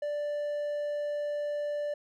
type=tone; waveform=triangle; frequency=587.3 Hz; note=D5; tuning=in tune; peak=-28 dBFS; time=0.02-1.94 s; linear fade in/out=5 ms; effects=none